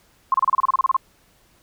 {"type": "tone bursts", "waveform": "sine", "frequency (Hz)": 1061, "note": "C6", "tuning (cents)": 24, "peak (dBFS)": -13, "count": 13, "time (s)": [0.32, 0.966], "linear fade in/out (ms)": 2, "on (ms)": 22, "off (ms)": 30, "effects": ["pink hiss -58 dBFS RMS until 1.62 s"]}